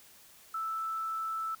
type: tone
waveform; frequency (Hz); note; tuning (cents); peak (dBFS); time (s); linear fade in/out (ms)
sine; 1318.5; E6; 0; -32; 0.54-1.55; 5
effects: white hiss -57 dBFS RMS until 1.6 s